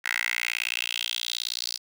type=tone with high-pass filter sweep; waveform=10% pulse; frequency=58.8 Hz; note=A#1; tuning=16 cents sharp; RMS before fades=-30 dBFS; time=0.04-1.78 s; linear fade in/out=20 ms; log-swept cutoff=1800 to 4700 Hz; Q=4.6; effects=none